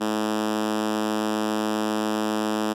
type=tone with high-pass filter; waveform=5% pulse; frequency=107.4 Hz; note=A2; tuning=41 cents flat; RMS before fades=-25 dBFS; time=0-2.74 s; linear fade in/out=20 ms; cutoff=250 Hz; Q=5.4; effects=low-pass 12000 Hz 12 dB/octave